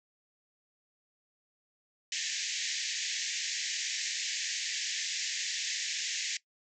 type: band-pass noise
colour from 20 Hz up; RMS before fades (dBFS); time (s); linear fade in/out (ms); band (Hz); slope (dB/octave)
white; -35; 2.12-6.37; 2; 1700 to 7300; 96
effects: noise-tail reverb RT60 0.1 s tail -19 dB re dry